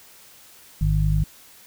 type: harmonic tone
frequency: 50.9 Hz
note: G#1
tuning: 34 cents flat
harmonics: 1 / 2 / 3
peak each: -20 / -25 / -21 dBFS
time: 0.81-1.24 s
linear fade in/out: 5 ms
effects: white hiss -49 dBFS RMS until 1.66 s